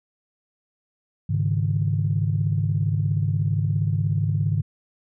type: chord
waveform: sine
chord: Ab suspended fourth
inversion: none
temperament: equal with one note detuned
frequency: 102.99 / 138.59 / 155.56 Hz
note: Ab2 / Db3 / Eb3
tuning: -14 / 0 / 0 cents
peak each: -22 / -25 / -24 dBFS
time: 1.29-4.62 s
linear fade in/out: 10 ms
effects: tanh soft clip ceiling -10 dBFS